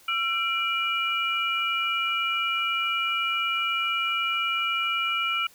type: tone cluster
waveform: sine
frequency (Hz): 1348 / 2366 / 2910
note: E6 / D7 / F#7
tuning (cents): +38 / +12 / -29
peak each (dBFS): -27 / -28 / -29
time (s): 0.08-5.47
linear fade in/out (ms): 5
effects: white hiss -55 dBFS RMS until 5.54 s